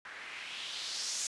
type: noise with low-pass filter sweep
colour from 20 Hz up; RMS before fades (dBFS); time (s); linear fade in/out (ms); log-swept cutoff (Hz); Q
blue; -40; 0.05-1.27; 2; 1600 to 7000; 2.3
effects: resampled to 24000 Hz